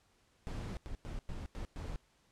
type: noise bursts at uneven times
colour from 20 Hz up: brown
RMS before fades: -41 dBFS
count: 6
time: 0.47-0.77 / 0.86-0.95 / 1.05-1.19 / 1.29-1.46 / 1.55-1.65 / 1.76-1.96 s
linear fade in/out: 0 ms
effects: pink hiss -71 dBFS RMS until 2.31 s + low-pass 9000 Hz 12 dB/octave